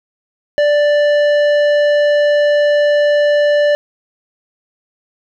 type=tone with tanh clipping; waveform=sine; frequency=587.3 Hz; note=D5; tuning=in tune; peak=-11 dBFS; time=0.58-3.75 s; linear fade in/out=0 ms; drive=12 dB; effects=none